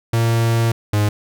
45% pulse tone pair in turn, 115.3 / 104.32 Hz, A#2 / G#2, -19 / +8 cents, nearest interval major second, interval 173 cents, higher first, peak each -14 dBFS, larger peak neither, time 0.13-0.72 / 0.93-1.09 s, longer first, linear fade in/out 5 ms, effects none

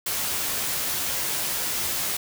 white noise with comb filter, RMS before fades -27 dBFS, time 0.06-2.17 s, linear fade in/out 5 ms, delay 14 ms, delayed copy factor +0.5, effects none

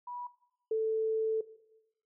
sine tone pair in turn, 976 / 441.3 Hz, B5 / A4, -21 / +5 cents, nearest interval octave + major second, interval 1374 cents, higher first, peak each -39 / -27 dBFS, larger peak second, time 0.07-0.27 / 0.71-1.41 s, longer second, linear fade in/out 5 ms, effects noise-tail reverb RT60 0.9 s tail -17 dB re dry

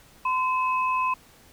sine tone pair together, 1022 / 2575 Hz, C6 / E7, -41 / -41 cents, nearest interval octave + major third, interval 1600 cents, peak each -22 / -31 dBFS, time 0.25-1.14 s, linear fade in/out 5 ms, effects pink hiss -54 dBFS RMS until 1.52 s

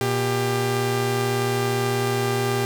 sawtooth tone pair together, 119.5 / 396.8 Hz, A#2 / G4, +43 / +21 cents, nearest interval octave + major sixth, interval 2078 cents, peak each -20 / -19 dBFS, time 0.01-2.65 s, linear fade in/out 0 ms, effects none

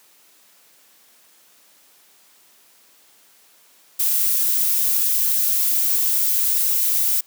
violet noise, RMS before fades -19 dBFS, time 3.99-7.21 s, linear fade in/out 10 ms, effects white hiss -54 dBFS RMS until 7.26 s + high-pass 200 Hz 12 dB/octave

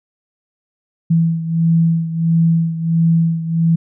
sine beating tone pair, 164.81 / 166.31 Hz, E3 / E3, 0 / +16 cents, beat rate 1.5 Hz, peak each -13 / -18 dBFS, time 1.1-3.76 s, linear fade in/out 10 ms, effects none

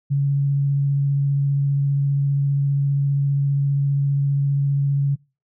sine tone with vibrato, 140.2 Hz, C#3, 20 cents sharp, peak -16 dBFS, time 0.1-5.16 s, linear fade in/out 20 ms, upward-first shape sine, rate 15 Hz, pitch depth 10 cents each way, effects noise-tail reverb RT60 0.3 s tail -24 dB re dry

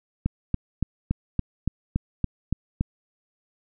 click train, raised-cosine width 5 ms, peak -10 dBFS, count 10, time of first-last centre 0.26-2.81 s, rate 3.53 Hz, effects none

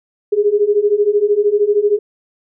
sine beating tone pair, 405.3 / 418.3 Hz, G#4 / G#4, -42 / +12 cents, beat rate 13 Hz, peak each -15 / -13 dBFS, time 0.32-1.99 s, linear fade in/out 10 ms, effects none

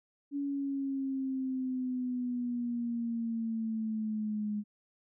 sine exponential sweep, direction down, 284.4 to 207.7 Hz, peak -31 dBFS, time 0.31-4.64 s, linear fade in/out 50 ms, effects none

